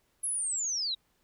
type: linear sweep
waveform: sine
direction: down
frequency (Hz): 10940 to 3729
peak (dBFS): -29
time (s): 0.23-0.95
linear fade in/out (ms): 10
effects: pink hiss -72 dBFS RMS until 1.23 s